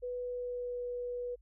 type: tone with pitch glide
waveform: sine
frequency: 493.9 to 489.1 Hz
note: B4 to B4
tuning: 0 to -17 cents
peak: -35 dBFS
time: 0.02-1.36 s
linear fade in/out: 20 ms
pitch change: -17 cents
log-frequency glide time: 0.17-0.83 s
effects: added 50 Hz sine -59 dBFS peak until 1.41 s

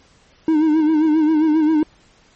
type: tone with vibrato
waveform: triangle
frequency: 311.1 Hz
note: D#4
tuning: in tune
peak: -10 dBFS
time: 0.48-1.83 s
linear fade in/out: 2 ms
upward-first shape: sine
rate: 7.5 Hz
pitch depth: 65 cents each way
effects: pink hiss -53 dBFS RMS until 2.35 s + MP3 32 kbps

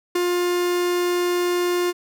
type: tone with ADSR envelope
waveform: 45% pulse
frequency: 353.9 Hz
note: F4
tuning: 23 cents sharp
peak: -16 dBFS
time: 0.15-1.93 s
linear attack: 8 ms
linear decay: 6 ms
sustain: -3 dB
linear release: 36 ms
effects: none

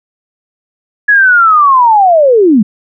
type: linear sweep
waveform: sine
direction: down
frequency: 1700 to 191.4 Hz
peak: -3 dBFS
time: 1.08-2.63 s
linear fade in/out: 10 ms
effects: none

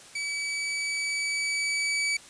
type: tone with level ramp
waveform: sawtooth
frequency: 2289 Hz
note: D7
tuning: 45 cents flat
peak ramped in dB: -26 to -21 dBFS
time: 0.15-2.17 s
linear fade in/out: 5 ms
effects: white hiss -49 dBFS RMS until 2.29 s + resampled to 22050 Hz

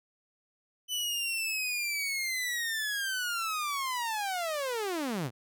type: linear sweep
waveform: sawtooth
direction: down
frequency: 3011 to 103.8 Hz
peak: -27 dBFS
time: 0.88-5.31 s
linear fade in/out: 50 ms
effects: none

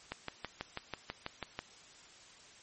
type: click train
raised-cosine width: 0.3 ms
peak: -21 dBFS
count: 10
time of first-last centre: 0.12-1.591 s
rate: 6.12 Hz
effects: white hiss -57 dBFS RMS until 2.62 s + MP3 32 kbps

